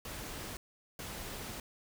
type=noise bursts at uneven times; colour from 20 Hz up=pink; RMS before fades=-43 dBFS; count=2; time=0.05-0.57 / 0.99-1.6 s; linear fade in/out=2 ms; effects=none